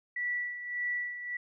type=tone with tremolo; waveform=sine; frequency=1955 Hz; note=B6; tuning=18 cents flat; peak=-29 dBFS; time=0.16-1.37 s; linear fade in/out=5 ms; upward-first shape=sine; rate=1.7 Hz; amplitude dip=65%; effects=none